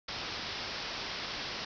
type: low-pass noise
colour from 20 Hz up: white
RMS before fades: -39 dBFS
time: 0.08-1.65 s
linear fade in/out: 5 ms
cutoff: 5500 Hz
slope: 96 dB/octave
effects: none